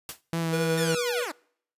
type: noise with exponential decay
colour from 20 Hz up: white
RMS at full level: -31 dBFS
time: 0.09-0.21 s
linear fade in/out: 1 ms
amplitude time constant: 26 ms
type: tone with vibrato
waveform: sawtooth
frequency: 164.81 Hz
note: E3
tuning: in tune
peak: -22 dBFS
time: 0.33-0.95 s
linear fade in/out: 0 ms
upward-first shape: triangle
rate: 4.4 Hz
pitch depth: 24 cents each way
type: tone with tremolo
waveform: square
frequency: 485 Hz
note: B4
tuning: 31 cents flat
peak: -26 dBFS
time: 0.52-1.26 s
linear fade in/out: 20 ms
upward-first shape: sine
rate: 11 Hz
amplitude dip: 30%
type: linear sweep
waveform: 10% pulse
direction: down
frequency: 1864.7 to 261.6 Hz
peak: -23 dBFS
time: 0.77-1.32 s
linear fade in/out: 10 ms
effects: noise-tail reverb RT60 0.6 s tail -25 dB re dry + resampled to 32000 Hz